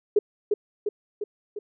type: tone with echo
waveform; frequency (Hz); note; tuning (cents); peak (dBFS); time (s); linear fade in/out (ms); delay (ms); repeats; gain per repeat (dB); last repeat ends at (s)
sine; 415.3; G#4; 0; -14; 0.16-0.19; 5; 350; 4; -4; 1.59
effects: none